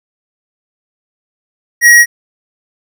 sine tone with hard clipping, 1898 Hz, A#6, 31 cents sharp, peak -3 dBFS, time 1.81-2.06 s, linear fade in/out 50 ms, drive 17 dB, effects none

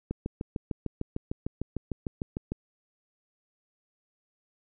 click train, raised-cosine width 3 ms, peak -18 dBFS, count 17, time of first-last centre 0.11-2.52 s, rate 6.64 Hz, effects none

